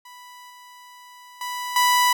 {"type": "tone with level steps", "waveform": "sawtooth", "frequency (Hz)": 987.8, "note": "B5", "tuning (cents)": 0, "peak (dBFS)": [-38, -40, -24, -12], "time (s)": [0.05, 2.13], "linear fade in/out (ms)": 5, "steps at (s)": [0.5, 1.41, 1.76], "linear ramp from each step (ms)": 2, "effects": []}